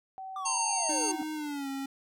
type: tone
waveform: sine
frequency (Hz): 763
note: G5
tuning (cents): -47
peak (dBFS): -38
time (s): 0.18-1.23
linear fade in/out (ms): 0
type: linear sweep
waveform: triangle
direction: down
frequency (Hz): 1198 to 258.8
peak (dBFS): -33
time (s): 0.36-1.22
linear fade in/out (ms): 2
type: harmonic tone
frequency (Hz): 914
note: A#5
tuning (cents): -34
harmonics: 1 / 3 / 5 / 7 / 9 / 10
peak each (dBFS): -34 / -40 / -38 / -31 / -41 / -36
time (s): 0.45-1.12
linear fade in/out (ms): 10
type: tone with pitch glide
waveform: square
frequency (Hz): 309.4 to 272.5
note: D#4 to C#4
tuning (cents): -10 to -29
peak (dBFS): -34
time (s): 0.89-1.86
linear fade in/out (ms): 5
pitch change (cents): -219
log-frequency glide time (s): 1.34-1.68
effects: none